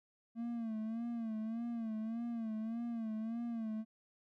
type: tone with vibrato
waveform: triangle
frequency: 226.7 Hz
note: A#3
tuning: 48 cents flat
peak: -35 dBFS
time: 0.35-3.85 s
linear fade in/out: 50 ms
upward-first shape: sine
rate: 1.7 Hz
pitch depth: 76 cents each way
effects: none